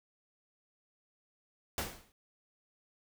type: noise with exponential decay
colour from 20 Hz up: pink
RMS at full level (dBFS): -32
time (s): 1.78-2.12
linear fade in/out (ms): 1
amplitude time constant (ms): 72
effects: none